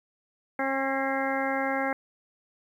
harmonic tone with a mistuned harmonic, 270 Hz, C#4, 45 cents flat, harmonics 1 / 2 / 3 / 4 / 5 / 6 / 7 / 8, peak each -32 / -31 / -31 / -38 / -37 / -34 / -39 / -35 dBFS, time 0.59-1.93 s, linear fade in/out 2 ms, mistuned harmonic 8, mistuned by -50 cents, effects 10-bit

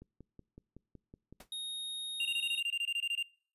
click train, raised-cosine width 3 ms, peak -38 dBFS, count 8, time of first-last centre 0.02-1.326 s, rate 5.36 Hz
pink noise with exponential decay, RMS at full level -46 dBFS, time 1.4-1.49 s, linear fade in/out 5 ms, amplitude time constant 19 ms
square tone, 3729 Hz, A#7, in tune, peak -38 dBFS, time 1.52-2.6 s, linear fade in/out 2 ms
triangle tone bursts, 2790 Hz, F7, 2 cents flat, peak -29 dBFS, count 14, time 2.2-3.227 s, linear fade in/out 2 ms, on 52 ms, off 23 ms
effects noise-tail reverb RT60 0.5 s tail -25 dB re dry + resampled to 32000 Hz

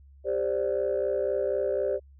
sine chord, G suspended fourth, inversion none, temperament equal with one note detuned, 396.6 / 523.3 / 587.3 Hz, G4 / C5 / D5, +20 / 0 / 0 cents, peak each -28 dBFS, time 0.24-2 s, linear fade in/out 50 ms, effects tanh soft clip ceiling -18 dBFS + added 69 Hz sine -50 dBFS peak until 2.19 s

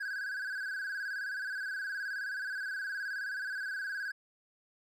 triangle tone with vibrato, 1577 Hz, G6, 10 cents sharp, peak -33 dBFS, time 0-4.12 s, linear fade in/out 10 ms, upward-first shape square, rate 19 Hz, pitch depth 67 cents each way, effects none

